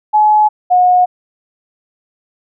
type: tone pair in turn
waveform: sine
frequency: 850 / 724.5 Hz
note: G#5 / F#5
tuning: +40 / -37 cents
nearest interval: minor third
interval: 277 cents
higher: first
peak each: -6 dBFS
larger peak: neither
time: 0.13-0.49 / 0.7-1.06 s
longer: neither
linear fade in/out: 20 ms
effects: none